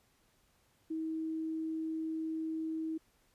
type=tone; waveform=sine; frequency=319.6 Hz; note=D#4; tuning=47 cents sharp; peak=-34 dBFS; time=0.9-2.98 s; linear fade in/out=10 ms; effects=pink hiss -71 dBFS RMS until 3.34 s + resampled to 32000 Hz